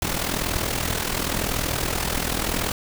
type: noise with amplitude modulation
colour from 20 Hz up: pink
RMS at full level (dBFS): -22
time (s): 0.02-2.72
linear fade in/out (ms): 2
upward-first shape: sine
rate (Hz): 40.9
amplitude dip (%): 70
effects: none